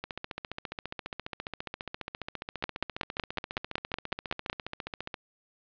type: two click trains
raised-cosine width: 0.3 ms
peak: -19 / -12 dBFS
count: 76 / 11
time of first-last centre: 0.04-5.142 / 2.64-4.499 s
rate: 14.7 / 5.38 Hz
effects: resampled to 11025 Hz + 9-bit